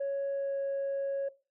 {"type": "tone with pitch glide", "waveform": "sine", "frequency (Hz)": [555, 551.8], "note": ["C#5", "C#5"], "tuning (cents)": [2, -8], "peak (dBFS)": -28, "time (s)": [0, 1.29], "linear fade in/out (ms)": 10, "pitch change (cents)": -10, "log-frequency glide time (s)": [0.3, 0.58], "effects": ["noise-tail reverb RT60 0.3 s tail -18 dB re dry", "tanh soft clip ceiling -28 dBFS"]}